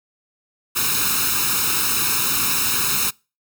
white noise with comb filter, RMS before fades -20 dBFS, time 0.75-3.11 s, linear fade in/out 20 ms, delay 0.76 ms, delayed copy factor +0.85, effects noise-tail reverb RT60 0.3 s tail -25 dB re dry + high-pass 80 Hz 12 dB/octave

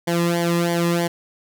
sawtooth tone with flanger, 171.1 Hz, F3, 35 cents flat, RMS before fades -20 dBFS, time 0.07-1.08 s, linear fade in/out 10 ms, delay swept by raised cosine 0.76 to 1.36 ms, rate 3.1 Hz, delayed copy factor -0.95, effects none

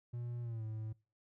triangle tone with pitch glide, 120.1 to 109.5 Hz, B2 to A2, -48 to -8 cents, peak -37 dBFS, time 0.13-0.93 s, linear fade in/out 10 ms, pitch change -160 cents, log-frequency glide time 0.42-0.64 s, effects noise-tail reverb RT60 0.3 s tail -23 dB re dry

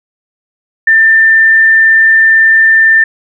sine tone, 1789 Hz, A6, 28 cents sharp, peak -3 dBFS, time 0.87-3.04 s, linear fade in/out 5 ms, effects none

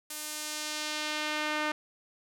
sawtooth tone with band-pass filter sweep, 303.5 Hz, D#4, 43 cents flat, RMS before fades -34 dBFS, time 0.1-1.72 s, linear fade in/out 5 ms, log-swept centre 11000 to 1700 Hz, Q 0.84, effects none

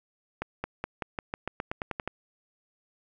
accelerating click train, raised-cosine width 0.5 ms, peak -16 dBFS, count 13, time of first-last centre 0.42-2.076 s, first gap 220 ms, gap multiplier 0.91, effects none

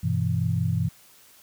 sine chord, E minor, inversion first, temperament equal, 98 / 123.47 / 164.81 Hz, G2 / B2 / E3, 0 / 0 / 0 cents, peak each -26 dBFS, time 0.03-0.89 s, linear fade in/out 10 ms, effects white hiss -54 dBFS RMS until 1.42 s

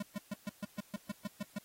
square tone bursts, 203.8 Hz, G#3, 32 cents flat, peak -36 dBFS, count 11, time 0-1.586 s, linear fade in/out 5 ms, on 26 ms, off 130 ms, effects white hiss -63 dBFS RMS until 1.64 s + AAC 48 kbps

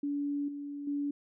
sine tone with level steps, 286.6 Hz, D4, 42 cents flat, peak -30 / -37 / -30 dBFS, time 0.03-1.11 s, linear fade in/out 5 ms, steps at 0.48 / 0.87 s, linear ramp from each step 5 ms, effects none

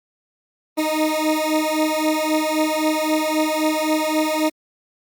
20% pulse beating tone pair, 308.5 / 312.3 Hz, D#4 / D#4, -15 / +7 cents, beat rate 3.8 Hz, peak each -16 dBFS, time 0.77-4.5 s, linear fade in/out 20 ms, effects Opus 32 kbps

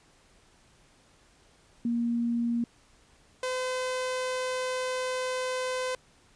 sine / sawtooth tone pair in turn, 235.4 / 510.5 Hz, A#3 / C5, +17 / -43 cents, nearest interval octave + minor second, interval 1340 cents, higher second, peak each -25 / -25 dBFS, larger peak neither, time 1.85-2.64 / 3.43-5.95 s, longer second, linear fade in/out 2 ms, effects pink hiss -61 dBFS RMS until 6.35 s + resampled to 22050 Hz

